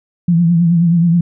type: tone with vibrato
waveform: sine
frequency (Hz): 170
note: F3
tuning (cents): -46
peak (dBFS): -8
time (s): 0.28-1.21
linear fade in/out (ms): 5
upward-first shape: triangle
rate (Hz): 9.4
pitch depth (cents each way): 73
effects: none